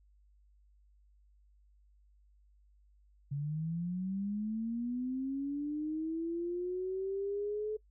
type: linear sweep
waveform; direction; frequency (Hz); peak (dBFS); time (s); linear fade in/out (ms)
sine; up; 138.59 to 432.4; -33; 3.31-7.77; 10
effects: noise-tail reverb RT60 0.1 s tail -23 dB re dry + added 50 Hz sine -62 dBFS peak until 7.9 s